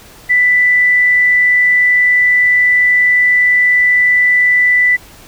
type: tone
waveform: sine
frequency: 1983 Hz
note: B6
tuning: 7 cents sharp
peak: -7 dBFS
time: 0.29-4.97 s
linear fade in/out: 20 ms
effects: pink hiss -39 dBFS RMS until 5.27 s